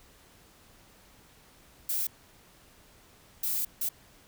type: noise bursts at uneven times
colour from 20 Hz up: violet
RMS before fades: -30 dBFS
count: 3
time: 1.89-2.07 / 3.43-3.65 / 3.81-3.89 s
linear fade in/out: 5 ms
effects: pink hiss -58 dBFS RMS until 4.27 s